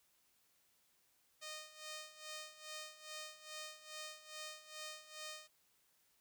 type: tone with tremolo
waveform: 5% pulse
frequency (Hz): 617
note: D#5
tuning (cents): -15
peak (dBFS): -34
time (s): 1.41-5.48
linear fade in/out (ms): 20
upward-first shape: sine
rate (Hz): 2.4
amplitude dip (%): 80
effects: white hiss -75 dBFS RMS until 6.2 s